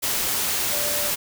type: tone in noise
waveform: sine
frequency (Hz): 587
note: D5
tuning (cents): -1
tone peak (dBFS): -31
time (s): 0.71-1.11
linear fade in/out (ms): 20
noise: white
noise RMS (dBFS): -24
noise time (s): 0.02-1.16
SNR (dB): -10
effects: none